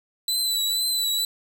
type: tone with vibrato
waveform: sawtooth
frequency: 3985 Hz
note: B7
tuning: 15 cents sharp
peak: -19 dBFS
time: 0.28-1.25 s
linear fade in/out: 2 ms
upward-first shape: triangle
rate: 2.1 Hz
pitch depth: 46 cents each way
effects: none